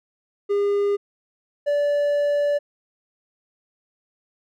triangle tone pair in turn, 405.2 / 579.8 Hz, G#4 / D5, -43 / -22 cents, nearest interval tritone, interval 621 cents, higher second, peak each -16 dBFS, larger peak neither, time 0.49-0.97 / 1.66-2.59 s, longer second, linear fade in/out 20 ms, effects none

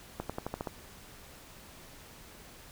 accelerating click train, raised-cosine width 1 ms, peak -20 dBFS, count 7, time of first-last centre 0.2-0.672 s, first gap 96 ms, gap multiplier 0.92, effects pink hiss -52 dBFS RMS until 2.71 s

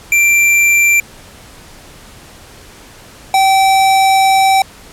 square tone pair in turn, 2357 / 772.1 Hz, D7 / G5, +6 / -26 cents, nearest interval octave + perfect fifth, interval 1932 cents, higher first, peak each -8 dBFS, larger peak neither, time 0.12-1 / 3.34-4.62 s, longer second, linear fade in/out 2 ms, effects pink hiss -38 dBFS RMS until 4.92 s + low-pass 12000 Hz 12 dB/octave

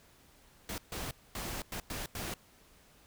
pink noise bursts at uneven times, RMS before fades -39 dBFS, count 6, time 0.69-0.78 / 0.92-1.11 / 1.35-1.62 / 1.72-1.8 / 1.9-2.06 / 2.15-2.34 s, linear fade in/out 2 ms, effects pink hiss -62 dBFS RMS until 3.06 s

